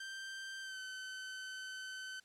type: tone with pitch glide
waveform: sawtooth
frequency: 1568 to 1526 Hz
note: G6 to G6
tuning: 0 to -47 cents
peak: -40 dBFS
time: 0-2.2 s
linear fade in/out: 5 ms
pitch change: -47 cents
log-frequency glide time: 0.61-0.79 s
effects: white hiss -69 dBFS RMS until 2.24 s + low-pass 8000 Hz 12 dB/octave